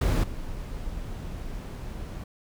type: noise with level steps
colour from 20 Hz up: brown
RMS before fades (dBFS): -21 / -35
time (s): 0.01-2.24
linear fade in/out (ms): 5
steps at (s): 0.23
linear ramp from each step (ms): 10
effects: none